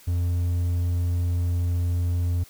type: tone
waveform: triangle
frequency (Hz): 87.31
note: F2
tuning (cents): 0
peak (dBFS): -19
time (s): 0.07-2.44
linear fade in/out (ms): 10
effects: white hiss -51 dBFS RMS until 2.49 s